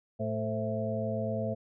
harmonic tone with a mistuned harmonic, 110 Hz, A2, in tune, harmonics 1 / 2 / 4 / 5 / 6, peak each -35 / -35 / -40 / -36 / -35 dBFS, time 0.19-1.55 s, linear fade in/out 20 ms, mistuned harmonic 5, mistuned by -71 cents, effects none

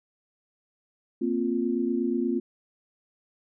sine chord, Bb suspended second, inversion none, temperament equal, 233.1 / 261.6 / 349.2 Hz, Bb3 / C4 / F4, 0 / 0 / 0 cents, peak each -28 dBFS, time 1.21-2.4 s, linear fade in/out 10 ms, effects none

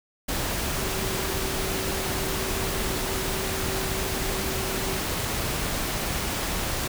sine tone in noise, 382.2 Hz, G4, 44 cents flat, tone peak -34 dBFS, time 0.77-4.99 s, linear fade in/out 10 ms, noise pink, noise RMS -28 dBFS, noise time 0.28-6.88 s, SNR -9 dB, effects none

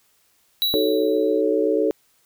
square tone with exponential decay, 3919 Hz, B7, 14 cents flat, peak -17 dBFS, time 0.62-1.41 s, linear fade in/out 0 ms, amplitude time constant 170 ms
sine chord, D# half-diminished seventh, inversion none, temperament equal with one note detuned, 311.1 / 378.9 / 440 / 554.4 Hz, D#4 / F#4 / A4 / C#5, 0 / +41 / 0 / 0 cents, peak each -23 / -25 / -20 / -24 dBFS, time 0.74-1.91 s, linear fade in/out 0 ms
effects white hiss -62 dBFS RMS until 2.25 s

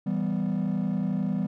triangle chord, E minor, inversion none, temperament equal, 164.81 / 196 / 246.9 Hz, E3 / G3 / B3, 0 / 0 / 0 cents, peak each -27 / -24 / -28 dBFS, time 0.06-1.47 s, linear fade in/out 10 ms, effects tanh soft clip ceiling -19 dBFS

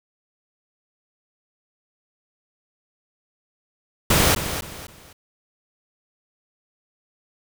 pink noise with echo, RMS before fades -17 dBFS, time 4.1-4.35 s, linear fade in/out 5 ms, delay 260 ms, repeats 3, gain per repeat -10 dB, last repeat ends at 5.13 s, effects none

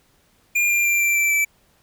square tone with pitch steps, 2408 / 2390 / 2372 / 2354 / 2337 / 2319 Hz, D7 / D7 / D7 / D7 / D7 / D7, +43 / +30 / +17 / +3 / -9 / -22 cents, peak -17 dBFS, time 0.55-1.45 s, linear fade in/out 10 ms, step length 150 ms, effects pink hiss -60 dBFS RMS until 1.82 s

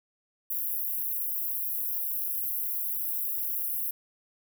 white high-pass noise, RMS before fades -31 dBFS, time 0.5-3.91 s, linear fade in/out 5 ms, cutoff 11000 Hz, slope 96 dB/octave, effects none

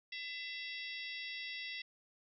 harmonic tone with a mistuned harmonic, 671 Hz, E5, 31 cents sharp, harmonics 3 / 4 / 5 / 6 / 7 / 8, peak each -45 / -47 / -49 / -51 / -52 / -53 dBFS, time 0.12-1.82 s, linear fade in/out 5 ms, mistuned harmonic 6, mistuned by -93 cents, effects none

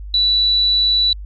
sine tone, 3951 Hz, B7, in tune, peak -12 dBFS, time 0.14-1.13 s, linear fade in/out 2 ms, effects added 50 Hz sine -28 dBFS peak until 1.25 s

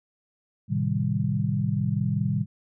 sine chord, A half-diminished seventh, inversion none, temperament equal, 110 / 130.81 / 155.56 / 196 Hz, A2 / C3 / Eb3 / G3, 0 / 0 / 0 / 0 cents, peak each -28 dBFS, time 0.68-2.46 s, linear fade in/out 50 ms, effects none

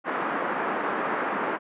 white band-pass noise, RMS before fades -28 dBFS, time 0.04-1.59 s, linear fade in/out 50 ms, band 210 to 1600 Hz, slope 24 dB/octave, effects resampled to 8000 Hz

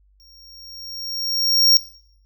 square tone with exponential growth, 5560 Hz, F8, 9 cents flat, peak -9 dBFS, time 0.2-1.77 s, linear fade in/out 0 ms, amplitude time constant 340 ms, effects noise-tail reverb RT60 0.6 s tail -18 dB re dry + added 49 Hz sine -54 dBFS peak until 2.25 s

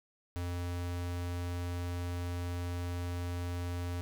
square tone, 87.9 Hz, F2, 12 cents sharp, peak -35 dBFS, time 0.36-4.01 s, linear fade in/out 0 ms, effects none

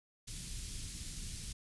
pink band-stop noise, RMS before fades -43 dBFS, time 0.27-1.53 s, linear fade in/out 10 ms, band 140 to 4200 Hz, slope 12 dB/octave, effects resampled to 24000 Hz

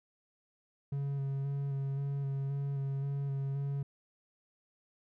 triangle tone with vibrato, 138.59 Hz, C#3, in tune, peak -30 dBFS, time 0.92-3.83 s, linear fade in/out 5 ms, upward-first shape square, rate 1.9 Hz, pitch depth 17 cents each way, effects none

